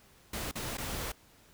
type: noise with dropouts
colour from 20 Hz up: pink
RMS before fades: -37 dBFS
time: 0.33-1.12 s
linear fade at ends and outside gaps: 5 ms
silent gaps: 0.514-0.554 / 0.772-0.781 s
effects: pink hiss -61 dBFS RMS until 1.53 s